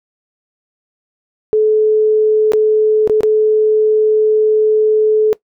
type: tone with dropouts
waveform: sine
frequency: 431.1 Hz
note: A4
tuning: 35 cents flat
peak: -8 dBFS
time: 1.53-5.33 s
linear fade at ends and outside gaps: 0 ms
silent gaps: 2.52-2.534 / 3.075-3.097 / 3.207-3.233 s
effects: noise-tail reverb RT60 0.1 s tail -20 dB re dry